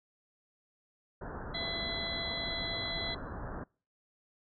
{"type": "low-pass noise", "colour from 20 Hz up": "pink", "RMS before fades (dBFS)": -41, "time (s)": [1.21, 3.64], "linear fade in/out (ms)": 5, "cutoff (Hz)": 1700, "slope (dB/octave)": 96}
{"type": "harmonic tone", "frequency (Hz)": 671, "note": "E5", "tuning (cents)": 31, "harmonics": [1, 3, 5, 6], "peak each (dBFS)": [-43, -40, -42, -37], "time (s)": [1.54, 3.15], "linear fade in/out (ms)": 10}
{"effects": ["noise-tail reverb RT60 0.4 s tail -26 dB re dry", "MP3 64 kbps"]}